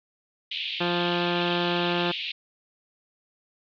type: band-pass noise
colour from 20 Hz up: pink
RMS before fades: -32 dBFS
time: 0.51-2.32 s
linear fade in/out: 5 ms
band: 2500 to 3800 Hz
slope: 48 dB/octave
type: harmonic tone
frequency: 174.61 Hz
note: F3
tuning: in tune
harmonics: 1 / 2 / 3 / 4 / 5 / 6 / 7 / 8 / 9 / 10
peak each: -30 / -28 / -33 / -34 / -34 / -38 / -38 / -38 / -38 / -38 dBFS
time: 0.8-2.12 s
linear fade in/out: 10 ms
effects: none